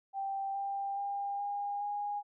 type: tone with pitch steps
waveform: sine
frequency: 784 / 793.1 / 802.3 / 811.6 / 821.1 Hz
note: G5 / G5 / G5 / G#5 / G#5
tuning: 0 / +20 / +40 / -40 / -20 cents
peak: -33 dBFS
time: 0.13-2.23 s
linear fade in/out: 50 ms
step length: 420 ms
effects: none